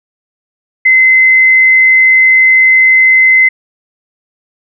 sine tone, 2054 Hz, C7, 33 cents flat, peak -3 dBFS, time 0.85-3.49 s, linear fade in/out 10 ms, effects none

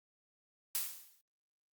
blue noise with exponential decay, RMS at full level -32 dBFS, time 0.75-1.21 s, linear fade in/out 0 ms, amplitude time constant 98 ms, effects noise-tail reverb RT60 0.1 s tail -20 dB re dry + Opus 48 kbps

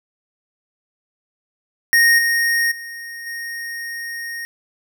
square tone with level steps, 1859 Hz, A#6, 5 cents flat, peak -11 / -16 / -31 / -27 dBFS, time 1.93-4.45 s, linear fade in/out 0 ms, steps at 2.18 / 2.71 / 3.26 s, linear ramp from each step 10 ms, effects none

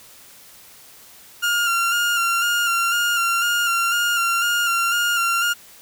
30% pulse tone with vibrato, 1396.9 Hz, F6, in tune, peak -15 dBFS, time 1.42-5.54 s, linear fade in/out 20 ms, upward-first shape square, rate 2 Hz, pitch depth 25 cents each way, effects white hiss -46 dBFS RMS until 5.81 s

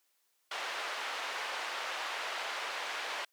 pink band-pass noise, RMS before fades -38 dBFS, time 0.51-3.25 s, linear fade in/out 5 ms, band 760 to 3500 Hz, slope 12 dB/octave, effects white hiss -75 dBFS RMS until 3.32 s + high-pass 400 Hz 12 dB/octave

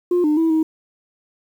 sine tone with pitch steps, 354.4 / 301.7 / 325.9 / 317.1 Hz, F4 / D4 / E4 / D#4, +25 / +47 / -20 / +33 cents, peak -12 dBFS, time 0.11-0.63 s, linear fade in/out 5 ms, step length 130 ms, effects tanh soft clip ceiling -12 dBFS + 8-bit

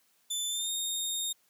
20% pulse tone with pitch glide, 3520 to 3689 Hz, A7 to A#7, 0 to -19 cents, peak -25 dBFS, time 0.3-1.33 s, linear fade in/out 10 ms, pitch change +81 cents, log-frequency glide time 0.49-0.71 s, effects white hiss -69 dBFS RMS until 1.49 s + high-pass 150 Hz 12 dB/octave

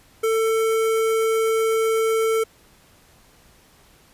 square tone with notch filter, 446 Hz, A4, 23 cents sharp, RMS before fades -20 dBFS, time 0.23-2.44 s, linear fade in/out 10 ms, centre 4300 Hz, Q 1.2, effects pink hiss -54 dBFS RMS until 4.13 s + resampled to 32000 Hz

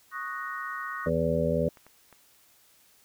sine chord, D# minor seventh, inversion third, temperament equal, 1108.7 / 1244.5 / 1480 / 1864.7 Hz, C#6 / D#6 / F#6 / A#6, 0 / 0 / 0 / 0 cents, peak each -38 dBFS, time 0.11-1.1 s, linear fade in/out 50 ms
harmonic tone, 82.41 Hz, E2, in tune, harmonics 1 / 2 / 3 / 5 / 6 / 7, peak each -35 / -29 / -32 / -33 / -29 / -29 dBFS, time 1.06-1.69 s, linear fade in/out 5 ms
clicks, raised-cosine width 0.5 ms, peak -36 dBFS, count 3, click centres 1.772 / 1.866 / 2.127 s
effects white hiss -61 dBFS RMS until 3.04 s

